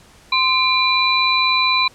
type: tone cluster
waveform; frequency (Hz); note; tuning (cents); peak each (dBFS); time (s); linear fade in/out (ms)
sine; 1035 / 2383 / 3982; C6 / D7 / B7; -19 / +25 / +14; -18; 0.32-1.88; 5
effects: pink hiss -48 dBFS RMS until 1.94 s + low-pass 10000 Hz 12 dB/octave